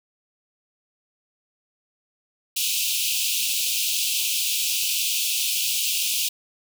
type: high-pass noise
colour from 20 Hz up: pink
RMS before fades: -24 dBFS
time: 2.56-6.29 s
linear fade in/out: 10 ms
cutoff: 2500 Hz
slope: 96 dB/octave
effects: none